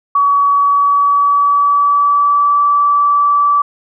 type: tone with pitch glide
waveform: sine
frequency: 1133 to 1156.8 Hz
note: C#6 to D6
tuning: +37 to -27 cents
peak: -8 dBFS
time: 0.15-3.62 s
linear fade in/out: 5 ms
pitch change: +36 cents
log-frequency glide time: 0.46-2.6 s
effects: none